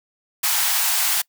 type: high-pass noise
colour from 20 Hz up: white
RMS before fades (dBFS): -20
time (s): 0.43-1.22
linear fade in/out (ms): 10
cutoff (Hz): 670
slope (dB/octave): 96
effects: noise-tail reverb RT60 0.1 s tail -24 dB re dry